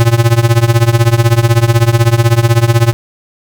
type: tone with tremolo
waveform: square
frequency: 116.54 Hz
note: A#2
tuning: in tune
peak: -3 dBFS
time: 0-2.93 s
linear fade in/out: 0 ms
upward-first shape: triangle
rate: 16 Hz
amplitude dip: 95%
effects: none